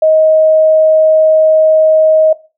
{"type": "tone", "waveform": "sine", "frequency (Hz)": 629, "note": "D#5", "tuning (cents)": 19, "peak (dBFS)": -5, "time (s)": [0.02, 2.33], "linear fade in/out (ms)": 5, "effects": ["noise-tail reverb RT60 0.3 s tail -18 dB re dry"]}